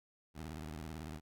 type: tone with vibrato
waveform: 15% pulse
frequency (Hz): 77.78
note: D#2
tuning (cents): 0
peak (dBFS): -37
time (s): 0.34-1.21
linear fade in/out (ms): 50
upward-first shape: triangle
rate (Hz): 18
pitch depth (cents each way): 260
effects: none